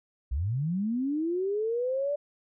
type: linear sweep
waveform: sine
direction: up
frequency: 56.3 to 589 Hz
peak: -26 dBFS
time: 0.31-2.16 s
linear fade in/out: 10 ms
effects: none